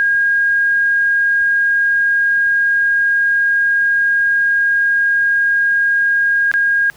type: tone with dropouts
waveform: sine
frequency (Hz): 1626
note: G#6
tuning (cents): -37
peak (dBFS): -11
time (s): 0-6.9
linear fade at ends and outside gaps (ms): 0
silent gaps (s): 6.515-6.539
effects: pink hiss -46 dBFS RMS until 6.96 s